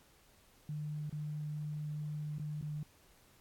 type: tone with dropouts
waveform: sine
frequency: 150.4 Hz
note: D3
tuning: 42 cents sharp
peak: -37 dBFS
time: 0.69-2.83 s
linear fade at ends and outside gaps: 2 ms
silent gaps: 1.096-1.126 / 2.384-2.396 / 2.613-2.625 s
effects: pink hiss -65 dBFS RMS until 3.4 s + AAC 64 kbps